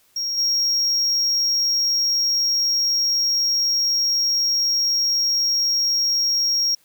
triangle tone with level steps, 5588 Hz, F8, in tune, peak -21 / -16 dBFS, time 0.16-6.75 s, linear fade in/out 5 ms, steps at 0.37 s, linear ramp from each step 20 ms, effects white hiss -59 dBFS RMS until 6.84 s

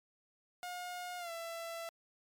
sawtooth tone with pitch glide, 716 to 668.1 Hz, F5 to E5, +43 to +23 cents, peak -37 dBFS, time 0.63-1.89 s, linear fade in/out 0 ms, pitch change -120 cents, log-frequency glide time 1.18-1.31 s, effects MP3 96 kbps

